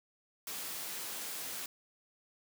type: high-pass noise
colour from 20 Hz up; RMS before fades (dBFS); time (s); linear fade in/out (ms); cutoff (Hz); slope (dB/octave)
white; -41; 0.47-1.66; 2; 160; 12
effects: none